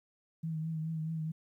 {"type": "tone with vibrato", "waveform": "sine", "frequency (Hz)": 159.7, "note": "D#3", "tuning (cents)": 45, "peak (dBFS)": -33, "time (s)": [0.43, 1.32], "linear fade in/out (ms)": 10, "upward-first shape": "triangle", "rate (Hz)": 4.7, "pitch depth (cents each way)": 43, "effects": ["12-bit"]}